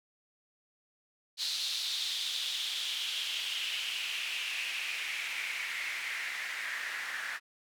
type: noise with band-pass filter sweep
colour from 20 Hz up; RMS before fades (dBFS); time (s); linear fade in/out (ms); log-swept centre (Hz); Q
white; -36; 1.37-7.4; 50; 4100 to 1700; 4.2
effects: none